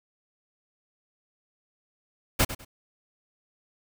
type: noise with echo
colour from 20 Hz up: pink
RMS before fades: -21 dBFS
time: 2.39-2.45 s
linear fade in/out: 10 ms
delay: 100 ms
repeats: 2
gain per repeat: -13 dB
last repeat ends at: 2.65 s
effects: none